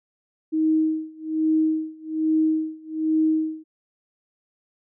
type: tone with tremolo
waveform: sine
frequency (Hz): 315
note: D#4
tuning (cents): +21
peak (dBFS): -16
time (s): 0.52-3.64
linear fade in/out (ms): 20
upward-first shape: sine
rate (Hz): 1.2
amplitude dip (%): 95
effects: none